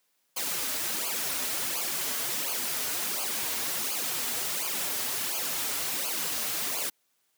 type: noise with flanger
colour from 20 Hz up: white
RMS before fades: -31 dBFS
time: 0.36-6.9 s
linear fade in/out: 10 ms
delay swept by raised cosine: 0.53 to 5.93 ms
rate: 1.4 Hz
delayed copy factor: -0.85
effects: white hiss -73 dBFS RMS until 7.37 s + high-pass 150 Hz 12 dB/octave